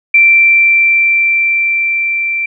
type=tone with level ramp; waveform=sine; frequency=2349 Hz; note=D7; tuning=in tune; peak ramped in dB=-3 to -13 dBFS; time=0.14-2.46 s; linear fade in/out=5 ms; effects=none